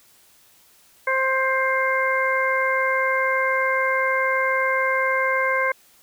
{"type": "harmonic tone", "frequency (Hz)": 527, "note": "C5", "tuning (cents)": 12, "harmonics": [1, 2, 3, 4], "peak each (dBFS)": [-24, -24, -24, -24], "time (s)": [1.07, 5.72], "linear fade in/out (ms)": 5, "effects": ["white hiss -55 dBFS RMS until 6.02 s"]}